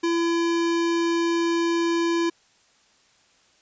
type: tone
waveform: square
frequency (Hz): 337.2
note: E4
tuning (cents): +39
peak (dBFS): -21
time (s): 0.03-2.3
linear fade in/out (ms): 10
effects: white hiss -60 dBFS RMS until 3.61 s + resampled to 16000 Hz